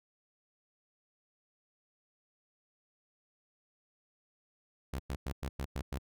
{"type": "tone bursts", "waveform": "sawtooth", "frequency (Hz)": 67, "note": "C2", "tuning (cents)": 42, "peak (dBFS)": -31, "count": 7, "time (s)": [4.93, 5.985], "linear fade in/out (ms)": 5, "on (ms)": 65, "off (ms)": 100, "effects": []}